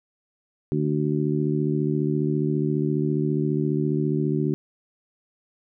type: harmonic tone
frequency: 74.7 Hz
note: D2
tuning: 30 cents sharp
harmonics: 2 / 3 / 4 / 5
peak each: -24 / -28 / -27 / -27 dBFS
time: 0.72-4.54 s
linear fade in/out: 0 ms
effects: none